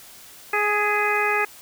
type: harmonic tone with a mistuned harmonic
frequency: 417.2 Hz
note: G#4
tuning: 8 cents sharp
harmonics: 1 / 2 / 3 / 4 / 5 / 6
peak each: -26 / -26 / -26 / -26 / -26 / -26 dBFS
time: 0.53-1.45 s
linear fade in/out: 5 ms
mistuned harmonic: 5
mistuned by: -31 cents
effects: white hiss -45 dBFS RMS until 1.61 s